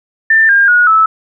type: tone with pitch steps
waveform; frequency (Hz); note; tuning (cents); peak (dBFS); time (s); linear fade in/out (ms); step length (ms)
sine; 1785 / 1608.7 / 1449.9 / 1306.7; A6 / G6 / F#6 / E6; +24 / +44 / -36 / -16; -5; 0.3-1.06; 5; 190
effects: none